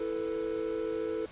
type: chord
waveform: triangle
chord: E suspended fourth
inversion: none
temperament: equal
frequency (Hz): 329.6 / 440 / 493.9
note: E4 / A4 / B4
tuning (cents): 0 / 0 / 0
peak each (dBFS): -35 / -31 / -35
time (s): 0-1.26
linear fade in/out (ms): 5
effects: pink hiss -51 dBFS RMS until 1.31 s + resampled to 8000 Hz